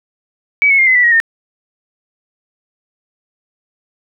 sine tone with pitch steps, 2279 / 2196 / 2117 / 2040 / 1965.7 / 1894.4 / 1825.6 Hz, C#7 / C#7 / C7 / C7 / B6 / A#6 / A#6, +47 / -17 / +20 / -44 / -9 / +27 / -37 cents, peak -7 dBFS, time 0.62-1.201 s, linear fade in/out 0 ms, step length 83 ms, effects none

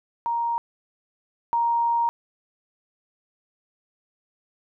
sine tone pair in turn, 936 / 936 Hz, A#5 / A#5, +7 / +7 cents, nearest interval unison, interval 0 cents, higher neither, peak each -22 / -19 dBFS, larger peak second, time 0.26-0.58 / 1.53-2.09 s, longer second, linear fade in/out 0 ms, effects none

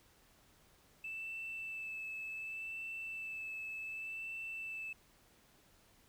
triangle tone with vibrato, 2637 Hz, E7, in tune, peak -38 dBFS, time 1.04-4.93 s, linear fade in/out 5 ms, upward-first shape sine, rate 0.67 Hz, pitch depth 19 cents each way, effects tanh soft clip ceiling -38 dBFS + pink hiss -67 dBFS RMS until 6.08 s

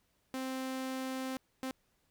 sawtooth tone bursts at uneven times, 261.6 Hz, C4, in tune, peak -32 dBFS, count 2, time 0.34-1.37 / 1.63-1.71 s, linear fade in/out 0 ms, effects pink hiss -75 dBFS RMS until 2.1 s

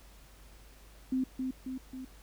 sine tone with echo, 259.5 Hz, C4, 14 cents flat, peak -27 dBFS, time 1.12-1.24 s, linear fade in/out 5 ms, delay 270 ms, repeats 3, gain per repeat -4 dB, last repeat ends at 2.05 s, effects added 50 Hz sine -54 dBFS peak until 2.22 s + pink hiss -59 dBFS RMS until 2.22 s

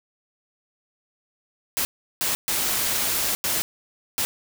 white noise bursts at uneven times, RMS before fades -24 dBFS, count 5, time 1.77-1.85 / 2.21-2.35 / 2.48-3.35 / 3.44-3.62 / 4.18-4.25 s, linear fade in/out 0 ms, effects none

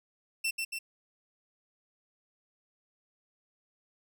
sawtooth tone with echo, 2688 Hz, E7, 33 cents sharp, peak -25 dBFS, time 0.44-0.51 s, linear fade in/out 10 ms, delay 140 ms, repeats 2, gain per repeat -3 dB, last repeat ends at 0.79 s, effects none

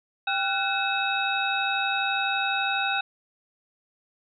sine tone cluster, 789 / 1384 / 1496 / 2594 / 3789 Hz, G5 / F6 / F#6 / E7 / A#7, +11 / -16 / +19 / -28 / +27 cents, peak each -28 / -34 / -29 / -29 / -31 dBFS, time 0.27-3.01 s, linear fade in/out 5 ms, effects none

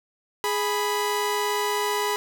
sawtooth tone pair together, 415.3 / 987.8 Hz, G#4 / B5, 0 / 0 cents, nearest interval octave + minor third, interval 1500 cents, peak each -22 dBFS, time 0.44-2.16 s, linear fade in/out 0 ms, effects none

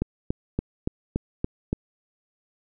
click train, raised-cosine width 3 ms, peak -11 dBFS, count 7, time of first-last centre 0.02-1.729 s, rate 3.51 Hz, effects none

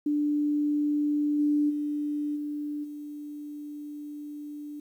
sine tone with level steps, 294.9 Hz, D4, 7 cents sharp, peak -23 / -21 / -27 / -30 / -36 dBFS, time 0.06-4.8 s, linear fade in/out 5 ms, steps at 1.38 / 1.69 / 2.35 / 2.83 s, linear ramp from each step 20 ms, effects 10-bit

